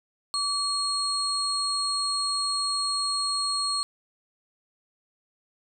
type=tone cluster; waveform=sine; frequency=1147 / 4287 / 8230 Hz; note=D6 / C8 / C9; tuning=-41 / +41 / -30 cents; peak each=-31 / -26 / -33 dBFS; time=0.34-3.83 s; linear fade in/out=0 ms; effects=none